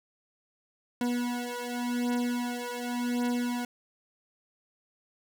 40% pulse beating tone pair, 242.7 / 243.59 Hz, B3 / B3, -30 / -24 cents, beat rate 0.89 Hz, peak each -31 dBFS, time 1.01-3.65 s, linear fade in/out 2 ms, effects none

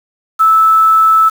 sine tone with quantisation, 1310 Hz, E6, 11 cents flat, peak -5 dBFS, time 0.39-1.3 s, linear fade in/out 20 ms, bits 5, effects none

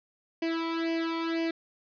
sawtooth tone with flanger, 329.6 Hz, E4, in tune, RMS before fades -30 dBFS, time 0.42-1.51 s, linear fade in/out 5 ms, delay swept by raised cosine 0.39 to 0.9 ms, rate 2 Hz, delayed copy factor +0.9, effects resampled to 11025 Hz + 10-bit

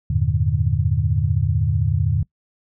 sine chord, E half-diminished seventh, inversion none, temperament equal with one note detuned, 82.41 / 98 / 113.81 / 146.83 Hz, E2 / G2 / Bb2 / D3, 0 / 0 / -41 / 0 cents, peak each -22 dBFS, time 0.1-2.23 s, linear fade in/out 5 ms, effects noise-tail reverb RT60 0.1 s tail -23 dB re dry

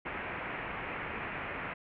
white low-pass noise, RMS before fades -39 dBFS, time 0.05-1.74 s, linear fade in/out 10 ms, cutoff 2500 Hz, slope 48 dB/octave, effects none

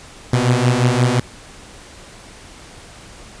sawtooth beating tone pair, 120.9 / 126.6 Hz, B2 / B2, -36 / +43 cents, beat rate 5.7 Hz, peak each -12 dBFS, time 0.33-1.2 s, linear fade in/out 5 ms, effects pink hiss -40 dBFS RMS until 3.4 s + resampled to 22050 Hz

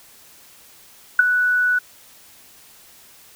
sine tone with ADSR envelope, 1480 Hz, F#6, in tune, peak -5 dBFS, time 1.19-1.79 s, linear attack 4 ms, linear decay 15 ms, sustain -10 dB, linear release 8 ms, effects white hiss -48 dBFS RMS until 3.35 s

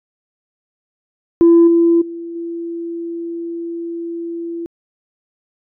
sine tone with level steps, 337.4 Hz, E4, 40 cents sharp, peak -4 / -8 / -25 / -22 dBFS, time 1.41-4.66 s, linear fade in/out 0 ms, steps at 1.67 / 2.01 / 2.35 s, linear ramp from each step 10 ms, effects tanh soft clip ceiling -3 dBFS

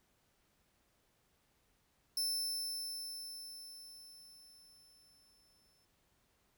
sawtooth tone with exponential decay, 5300 Hz, E8, 9 cents sharp, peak -30 dBFS, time 2.17-5.85 s, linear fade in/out 2 ms, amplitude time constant 800 ms, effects pink hiss -75 dBFS RMS until 6.57 s

